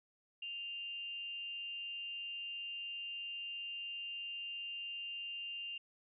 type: tone with amplitude modulation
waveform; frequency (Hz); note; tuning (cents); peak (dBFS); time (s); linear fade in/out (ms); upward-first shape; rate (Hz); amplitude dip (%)
sine; 2795; F7; +1; -39; 0.42-5.78; 5; sine; 277; 40
effects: none